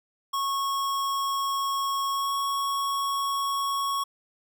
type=tone with pitch glide; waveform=square; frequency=1099 to 1107.3 Hz; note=C#6 to C#6; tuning=-15 to -2 cents; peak=-26 dBFS; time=0.33-4.04 s; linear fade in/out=10 ms; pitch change=+13 cents; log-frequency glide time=2.11-2.33 s; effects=none